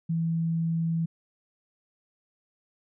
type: tone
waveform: sine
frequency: 164.81 Hz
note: E3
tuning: in tune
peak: -24 dBFS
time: 0.09-1.06 s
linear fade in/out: 10 ms
effects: none